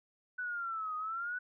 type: exponential two-way sweep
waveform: sine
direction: down then up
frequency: 1500 to 1238 to 1500 Hz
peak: -35 dBFS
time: 0.38-1.39 s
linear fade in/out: 10 ms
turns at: 0.96 s
effects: none